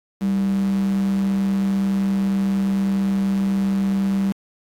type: tone with high-pass filter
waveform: square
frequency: 65.2 Hz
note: C2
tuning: 5 cents flat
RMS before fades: -20 dBFS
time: 0.21-4.32 s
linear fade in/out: 0 ms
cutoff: 200 Hz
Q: 9.2
effects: AAC 48 kbps